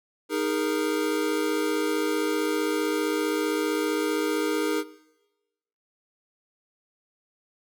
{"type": "chord", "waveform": "square", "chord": "D# suspended fourth", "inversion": "none", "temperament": "equal with one note detuned", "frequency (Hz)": [311.1, 410.8, 466.2], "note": ["D#4", "G#4", "A#4"], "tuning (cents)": [0, -19, 0], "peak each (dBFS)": [-29, -30, -30], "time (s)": [0.29, 4.84], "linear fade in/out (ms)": 50, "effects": ["noise-tail reverb RT60 1.0 s tail -18 dB re dry"]}